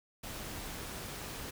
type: noise with amplitude modulation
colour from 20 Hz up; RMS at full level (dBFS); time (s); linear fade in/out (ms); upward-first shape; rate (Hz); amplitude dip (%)
pink; -41; 0.23-1.51; 10; sine; 200; 35
effects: none